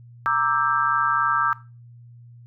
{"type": "chord", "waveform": "sine", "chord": "E half-diminished seventh", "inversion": "second", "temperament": "equal with one note detuned", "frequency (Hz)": [932.3, 1174.7, 1318.5, 1586.2], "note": ["Bb5", "D6", "E6", "G6"], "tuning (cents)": [0, 0, 0, 20], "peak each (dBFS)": [-27, -23, -22, -26], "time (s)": [0.26, 1.53], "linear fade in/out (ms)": 0, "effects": ["noise-tail reverb RT60 0.3 s tail -18 dB re dry", "added 119 Hz sine -43 dBFS peak until 2.46 s"]}